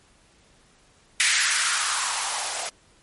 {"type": "noise with band-pass filter sweep", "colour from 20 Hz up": "violet", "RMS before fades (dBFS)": -24, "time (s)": [1.2, 2.69], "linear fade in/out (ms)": 0, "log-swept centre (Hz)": [2000, 630], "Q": 3, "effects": ["pink hiss -58 dBFS RMS until 3.02 s", "MP3 48 kbps"]}